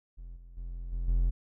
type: tone with level steps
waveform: triangle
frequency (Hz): 42.95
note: F1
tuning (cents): -28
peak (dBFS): -39 / -45 / -34 / -28 / -21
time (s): 0.17-1.31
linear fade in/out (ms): 20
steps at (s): 0.36 / 0.57 / 0.92 / 1.08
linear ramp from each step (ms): 5
effects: none